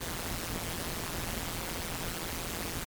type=noise with amplitude modulation; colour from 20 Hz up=pink; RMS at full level=-32 dBFS; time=0-2.85 s; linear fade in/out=20 ms; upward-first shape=sine; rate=170 Hz; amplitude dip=95%; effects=MP3 96 kbps